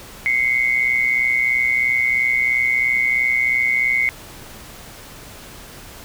sine tone pair together, 2074 / 2197 Hz, C7 / C#7, -16 / -16 cents, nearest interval minor second, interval 100 cents, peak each -18 dBFS, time 0.26-4.09 s, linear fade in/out 0 ms, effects pink hiss -39 dBFS RMS until 6.04 s

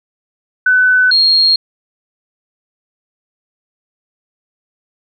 sine tone pair in turn, 1504 / 4254 Hz, F#6 / C8, +28 / +28 cents, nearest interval octave + tritone, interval 1800 cents, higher second, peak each -7 dBFS, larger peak neither, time 0.66-1.11 / 1.11-1.56 s, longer neither, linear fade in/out 5 ms, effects none

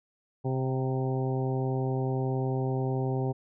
harmonic tone with a mistuned harmonic, 131.2 Hz, C3, 5 cents sharp, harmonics 1 / 2 / 3 / 4 / 5 / 6 / 7, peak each -28 / -35 / -33 / -39 / -43 / -39 / -45 dBFS, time 0.44-3.33 s, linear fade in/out 20 ms, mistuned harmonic 6, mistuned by -22 cents, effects none

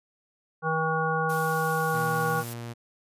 harmonic tone, 160 Hz, D#3, 49 cents sharp, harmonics 1 / 3 / 5 / 7 / 9, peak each -30 / -30 / -30 / -30 / -30 dBFS, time 0.62-2.44 s, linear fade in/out 50 ms
blue noise, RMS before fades -39 dBFS, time 1.29-2.54 s, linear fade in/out 10 ms
sawtooth tone with pitch glide, 119.8 to 117.88 Hz, A#2 to A#2, +48 to +20 cents, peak -31 dBFS, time 1.93-2.74 s, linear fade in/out 20 ms, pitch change -28 cents, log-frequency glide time 2.08-2.43 s
effects resampled to 32000 Hz

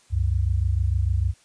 sine tone pair together, 67.5 / 94.15 Hz, C#2 / F#2, -45 / +31 cents, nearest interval tritone, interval 576 cents, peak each -22 dBFS, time 0.1-1.34 s, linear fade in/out 50 ms, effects white hiss -58 dBFS RMS until 1.44 s + resampled to 22050 Hz

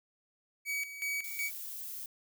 45% pulse tone with tremolo, 2269 Hz, C#7, 40 cents sharp, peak -32 dBFS, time 0.65-1.51 s, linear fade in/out 50 ms, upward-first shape square, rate 2.7 Hz, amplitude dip 70%
violet noise, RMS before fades -42 dBFS, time 1.24-2.06 s, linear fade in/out 2 ms
effects none

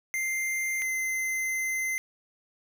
square tone pair in turn, 2093 / 2067 Hz, C7 / C7, 0 / -22 cents, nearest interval unison, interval 22 cents, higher first, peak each -28 dBFS, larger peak neither, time 0.14-0.82 / 0.82-1.98 s, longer second, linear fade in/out 0 ms, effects none

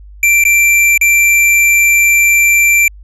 square tone with dropouts, 2352 Hz, D7, 2 cents sharp, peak -7 dBFS, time 0.23-2.88 s, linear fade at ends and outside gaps 2 ms, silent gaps 0.439-0.451 / 0.977-1.012 s, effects added 50 Hz sine -32 dBFS peak until 3.03 s + resampled to 32000 Hz

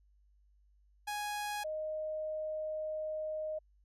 sawtooth / sine tone pair in turn, 830.6 / 620.5 Hz, G#5 / D#5, 0 / -5 cents, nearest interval perfect fourth, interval 505 cents, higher first, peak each -32 / -35 dBFS, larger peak first, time 1.07-1.64 / 1.64-3.59 s, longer second, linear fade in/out 10 ms, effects added 50 Hz sine -64 dBFS peak until 3.84 s + resampled to 32000 Hz

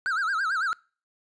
triangle tone with vibrato, 1437 Hz, F6, 49 cents sharp, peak -22 dBFS, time 0.06-0.73 s, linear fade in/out 0 ms, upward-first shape sine, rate 9 Hz, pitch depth 210 cents each way, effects noise-tail reverb RT60 0.4 s tail -25 dB re dry + resampled to 22050 Hz

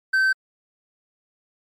sine tone with hard clipping, 1545 Hz, G6, 26 cents flat, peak -17 dBFS, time 0.13-0.33 s, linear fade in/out 10 ms, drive 3 dB, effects MP3 64 kbps

